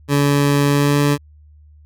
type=tone with pitch glide; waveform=20% pulse; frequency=142.8 to 144.46 Hz; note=D3 to D3; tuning=-48 to -28 cents; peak=-8 dBFS; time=0.08-1.18 s; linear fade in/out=50 ms; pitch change=+20 cents; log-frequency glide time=0.69-1 s; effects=added 75 Hz sine -43 dBFS peak until 1.85 s